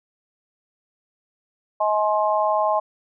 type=harmonic tone; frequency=211.4 Hz; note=G#3; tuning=31 cents sharp; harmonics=3 / 4 / 5; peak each=-21 / -22 / -23 dBFS; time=1.8-2.8 s; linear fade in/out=10 ms; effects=none